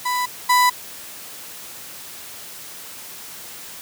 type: tone pair in turn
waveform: 35% pulse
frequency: 993 / 993 Hz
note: B5 / B5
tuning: +9 / +9 cents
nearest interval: unison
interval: 0 cents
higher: neither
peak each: -18 / -11 dBFS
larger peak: second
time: 0.05-0.26 / 0.49-0.7 s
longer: neither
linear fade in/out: 10 ms
effects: white hiss -37 dBFS RMS until 3.81 s + high-pass 80 Hz 12 dB/octave